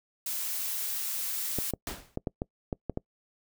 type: noise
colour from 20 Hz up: blue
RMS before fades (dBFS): -33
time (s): 0.26-1.71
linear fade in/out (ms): 5
type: clicks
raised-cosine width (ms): 2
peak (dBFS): -17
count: 8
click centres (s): 1.587 / 1.737 / 2.174 / 2.272 / 2.419 / 2.728 / 2.897 / 2.974
type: noise with exponential decay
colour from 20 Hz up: pink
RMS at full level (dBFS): -32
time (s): 1.87-2.16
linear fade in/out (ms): 1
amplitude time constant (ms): 62
effects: noise-tail reverb RT60 0.1 s tail -25 dB re dry